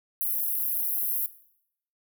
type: high-pass noise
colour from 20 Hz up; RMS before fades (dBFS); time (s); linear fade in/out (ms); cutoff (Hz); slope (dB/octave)
pink; -28; 0.21-1.26; 0; 11000; 96
effects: noise-tail reverb RT60 0.7 s tail -17 dB re dry